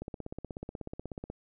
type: click train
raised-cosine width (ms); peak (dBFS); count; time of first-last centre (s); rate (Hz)
2; -25; 22; 0.02-1.3; 16.4
effects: none